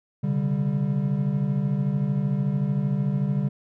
triangle chord, C suspended second, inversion none, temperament equal with one note detuned, 130.81 / 144.14 / 196 Hz, C3 / D3 / G3, 0 / -32 / 0 cents, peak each -28 / -22 / -24 dBFS, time 0.23-3.49 s, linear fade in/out 10 ms, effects none

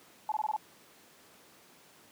sine tone bursts, 862 Hz, A5, 36 cents flat, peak -28 dBFS, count 6, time 0.29-0.564 s, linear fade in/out 2 ms, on 29 ms, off 20 ms, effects pink hiss -58 dBFS RMS until 2.11 s + high-pass 200 Hz 12 dB/octave

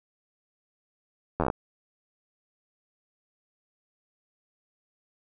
slowing click train, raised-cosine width 1 ms, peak -11 dBFS, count 8, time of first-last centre 1.4-1.501 s, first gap 11 ms, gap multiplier 1.09, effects none

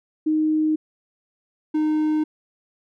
sine / triangle tone pair in turn, 310.3 / 307.8 Hz, D#4 / D#4, -5 / -19 cents, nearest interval unison, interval 14 cents, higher first, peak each -17 / -16 dBFS, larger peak second, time 0.26-0.76 / 1.74-2.24 s, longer neither, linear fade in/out 10 ms, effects none

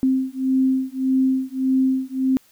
sine beating tone pair, 261.6 / 263.3 Hz, C4 / C4, 0 / +11 cents, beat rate 1.7 Hz, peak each -20 / -20 dBFS, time 0.03-2.37 s, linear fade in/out 0 ms, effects white hiss -56 dBFS RMS until 2.51 s

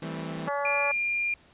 sawtooth chord, A minor seventh, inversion second, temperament equal with one note detuned, 162.83 / 196 / 220 / 261.6 Hz, E3 / G3 / A3 / C4, -21 / 0 / 0 / 0 cents, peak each -31 / -36 / -37 / -37 dBFS, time 0.02-0.49 s, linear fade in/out 5 ms
harmonic tone, 284.3 Hz, C#4, 44 cents sharp, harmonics 2 / 3 / 4 / 5 / 6 / 7, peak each -30 / -32 / -33 / -39 / -38 / -43 dBFS, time 0.47-0.92 s, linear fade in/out 10 ms
sine tone, 2400 Hz, D7, 37 cents sharp, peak -25 dBFS, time 0.65-1.34 s, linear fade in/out 2 ms
effects pink hiss -58 dBFS RMS until 1.53 s + resampled to 8000 Hz

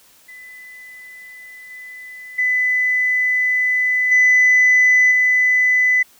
sine tone with level steps, 2003 Hz, B6, 24 cents sharp, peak -36 / -33 / -14 / -8 / -11 dBFS, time 0.28-6.03 s, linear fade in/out 10 ms, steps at 1.7 / 2.38 / 4.11 / 5.11 s, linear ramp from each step 10 ms, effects tanh soft clip ceiling -7 dBFS + white hiss -51 dBFS RMS until 6.19 s

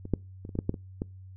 clicks, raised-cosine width 3 ms, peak -26 / -11 / -28 / -29 / -21 / -14 / -13 / -22 / -17 dBFS, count 9, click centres 0.054 / 0.137 / 0.451 / 0.492 / 0.554 / 0.589 / 0.694 / 0.742 / 1.019 s, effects noise-tail reverb RT60 0.3 s tail -26 dB re dry + added 94 Hz sine -44 dBFS peak until 1.36 s

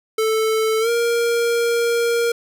square tone with pitch glide, 440 to 468.9 Hz, A4 to A#4, 0 to +10 cents, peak -17 dBFS, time 0.18-2.32 s, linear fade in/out 5 ms, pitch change +110 cents, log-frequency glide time 0.8-0.89 s, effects none

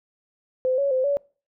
sine tone with pitch steps, 514 / 559 / 517 / 568 Hz, C5 / C#5 / C5 / C#5, -31 / +14 / -21 / +42 cents, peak -19 dBFS, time 0.65-1.17 s, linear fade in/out 0 ms, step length 130 ms, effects noise-tail reverb RT60 0.4 s tail -26 dB re dry

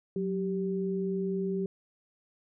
sine tone pair together, 185 / 389.1 Hz, F#3 / G4, 0 / -13 cents, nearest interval octave + minor second, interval 1287 cents, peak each -31 / -31 dBFS, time 0.16-1.66 s, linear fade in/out 2 ms, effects none

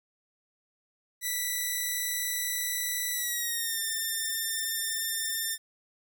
5% pulse tone with pitch glide, 1971 to 1797 Hz, B6 to A6, -4 to +36 cents, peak -19 dBFS, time 1.21-5.58 s, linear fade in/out 50 ms, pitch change -160 cents, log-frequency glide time 3.13-3.81 s, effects none

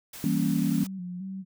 white noise, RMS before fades -42 dBFS, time 0.13-0.87 s, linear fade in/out 5 ms
sine chord, E diminished seventh, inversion none, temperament equal, 164.81 / 196 / 233.1 / 277.2 Hz, E3 / G3 / Bb3 / Db4, 0 / 0 / 0 / 0 cents, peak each -28 dBFS, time 0.24-0.84 s, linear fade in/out 2 ms
sine tone with vibrato, 185 Hz, F#3, in tune, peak -33 dBFS, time 0.77-1.45 s, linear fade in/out 50 ms, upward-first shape square, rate 2.3 Hz, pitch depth 58 cents each way
effects none

